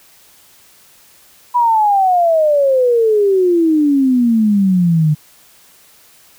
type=exponential sweep; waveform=sine; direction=down; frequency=987.8 to 148.6 Hz; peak=-9 dBFS; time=1.54-5.15 s; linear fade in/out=20 ms; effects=white hiss -47 dBFS RMS until 6.38 s